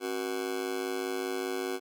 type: tone with amplitude modulation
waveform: 40% pulse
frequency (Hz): 373.3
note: F#4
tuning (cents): +15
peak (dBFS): -26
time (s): 0-1.8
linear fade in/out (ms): 50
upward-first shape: sine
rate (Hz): 105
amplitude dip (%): 100
effects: none